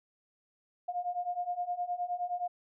sine beating tone pair, 705 / 714.6 Hz, F5 / F5, +16 / +40 cents, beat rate 9.6 Hz, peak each -36 / -34 dBFS, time 0.88-2.48 s, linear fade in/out 10 ms, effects none

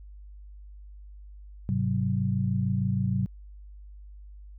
sine tone cluster, 103.6 / 130.1 / 188.5 Hz, G#2 / C3 / F#3, -4 / -9 / +32 cents, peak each -28 dBFS, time 1.69-3.26 s, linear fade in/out 0 ms, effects added 50 Hz sine -43 dBFS peak until 4.58 s

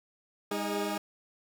20% pulse tone cluster, 203 / 314 / 409.3 Hz, G#3 / D#4 / G#4, -39 / +16 / -25 cents, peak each -30 dBFS, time 0.51-0.98 s, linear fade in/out 5 ms, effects none

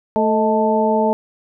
harmonic tone with a mistuned harmonic, 220 Hz, A3, in tune, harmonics 1 / 2 / 3 / 4, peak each -19 / -19 / -19 / -19 dBFS, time 0.16-1.13 s, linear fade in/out 0 ms, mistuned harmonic 3, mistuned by -70 cents, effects none

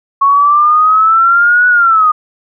sine exponential two-way sweep, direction up then down, 1101 to 1480 to 1219 Hz, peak -5 dBFS, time 0.21-2.12 s, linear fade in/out 10 ms, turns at 1.68 s, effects none

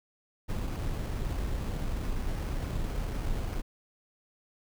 brown noise with sample-and-hold, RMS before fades -32 dBFS, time 0.48-3.62 s, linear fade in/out 20 ms, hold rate 3675 Hz, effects none

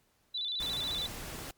sine tone with vibrato, 3724 Hz, A#7, 2 cents flat, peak -32 dBFS, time 0.34-1.07 s, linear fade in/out 10 ms, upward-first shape square, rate 14 Hz, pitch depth 97 cents each way
pink noise, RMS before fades -42 dBFS, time 0.6-1.51 s, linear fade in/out 2 ms
effects pink hiss -71 dBFS RMS until 1.57 s + MP3 96 kbps

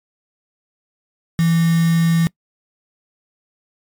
sine tone with quantisation, 166.1 Hz, E3, 13 cents sharp, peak -12 dBFS, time 1.39-2.27 s, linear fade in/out 0 ms, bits 4, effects noise-tail reverb RT60 0.1 s tail -24 dB re dry + MP3 96 kbps

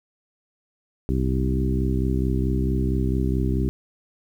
harmonic tone with a mistuned harmonic, 64.5 Hz, C2, 24 cents flat, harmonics 1 / 2 / 3 / 4 / 5 / 6, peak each -23 / -26 / -28 / -29 / -30 / -31 dBFS, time 1.09-3.69 s, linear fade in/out 0 ms, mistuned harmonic 1, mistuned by -25 cents, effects 9-bit

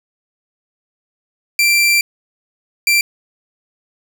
sawtooth tone bursts at uneven times, 2355 Hz, D7, 4 cents sharp, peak -7 dBFS, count 2, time 1.59-2.01 / 2.87-3.01 s, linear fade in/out 2 ms, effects none

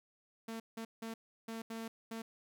sawtooth tone bursts at uneven times, 225.9 Hz, A3, 46 cents sharp, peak -37 dBFS, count 6, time 0.48-0.6 / 0.77-0.85 / 1.02-1.14 / 1.48-1.62 / 1.7-1.88 / 2.11-2.22 s, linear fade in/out 5 ms, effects none

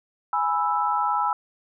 sine chord, E major, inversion first, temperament equal, 830.6 / 987.8 / 1318.5 Hz, G#5 / B5 / E6, 0 / 0 / 0 cents, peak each -25 dBFS, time 0.33-1.33 s, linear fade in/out 2 ms, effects none

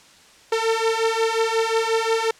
sawtooth beating tone pair, 447.7 / 453.3 Hz, A4 / A#4, +30 / -48 cents, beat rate 5.6 Hz, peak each -18 dBFS, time 0.52-2.31 s, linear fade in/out 5 ms, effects white hiss -50 dBFS RMS until 2.39 s + low-pass 7000 Hz 12 dB/octave

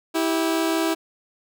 sawtooth tone pair together, 326.5 / 391.8 Hz, E4 / G4, -17 / -1 cents, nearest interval minor third, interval 316 cents, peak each -17 / -23 dBFS, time 0.14-0.95 s, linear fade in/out 20 ms, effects none

